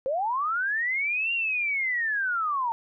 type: linear two-way sweep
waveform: sine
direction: up then down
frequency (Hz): 504 to 2794 to 895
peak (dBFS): -24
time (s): 0.06-2.72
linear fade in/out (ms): 0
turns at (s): 1.33
effects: none